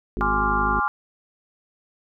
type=harmonic tone; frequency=51.8 Hz; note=G#1; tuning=4 cents flat; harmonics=1 / 2 / 3 / 4 / 5 / 7 / 8; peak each=-27 / -37 / -39 / -32 / -33 / -32 / -36 dBFS; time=0.17-0.8 s; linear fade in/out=0 ms
type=chord; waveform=sine; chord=D half-diminished seventh; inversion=second; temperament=equal; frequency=830.6 / 1046.5 / 1174.7 / 1396.9 Hz; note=Ab5 / C6 / D6 / F6; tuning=0 / 0 / 0 / 0 cents; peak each=-26 / -27 / -24 / -25 dBFS; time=0.21-0.88 s; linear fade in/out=0 ms
effects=none